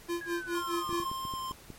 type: tone with tremolo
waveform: square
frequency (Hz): 343.8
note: F4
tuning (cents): -27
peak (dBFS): -30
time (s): 0.08-1.09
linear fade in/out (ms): 20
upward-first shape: sine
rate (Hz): 4.8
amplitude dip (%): 100
type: linear sweep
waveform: sine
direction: down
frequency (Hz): 1679 to 1046.5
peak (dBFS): -38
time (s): 0.21-1.1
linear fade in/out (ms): 2
type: tone with pitch glide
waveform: square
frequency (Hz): 1056 to 1047.5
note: C6 to C6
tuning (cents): +16 to +2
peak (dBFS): -35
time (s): 0.55-1.52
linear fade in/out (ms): 2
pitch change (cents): -14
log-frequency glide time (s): 1.33-1.38
type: clicks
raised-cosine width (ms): 3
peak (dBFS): -29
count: 8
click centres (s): 0.893 / 0.928 / 1.001 / 1.115 / 1.252 / 1.338 / 1.511 / 1.703
effects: pink hiss -53 dBFS RMS until 1.78 s + MP3 64 kbps